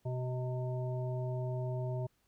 harmonic tone with a mistuned harmonic, 126.2 Hz, B2, 38 cents sharp, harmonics 1 / 3 / 5 / 7, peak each -34 / -43 / -42 / -50 dBFS, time 0.05-2.07 s, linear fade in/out 10 ms, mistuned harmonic 7, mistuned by +48 cents, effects pink hiss -75 dBFS RMS until 2.27 s

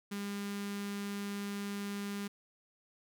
sawtooth tone with notch filter, 201.8 Hz, G#3, 49 cents flat, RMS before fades -39 dBFS, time 0.11-2.28 s, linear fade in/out 10 ms, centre 650 Hz, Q 0.91, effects none

